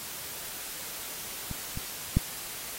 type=clicks; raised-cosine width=5 ms; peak=-24 / -23 / -9 dBFS; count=3; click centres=1.513 / 1.774 / 2.17 s; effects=white hiss -39 dBFS RMS until 2.78 s + AAC 48 kbps